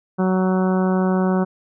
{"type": "harmonic tone", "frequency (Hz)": 186.4, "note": "F#3", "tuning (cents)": 13, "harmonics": [1, 2, 3, 4, 5, 6, 7, 8], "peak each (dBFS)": [-17, -23, -27, -29, -31, -33, -34, -35], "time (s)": [0.18, 1.45], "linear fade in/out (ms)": 20, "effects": []}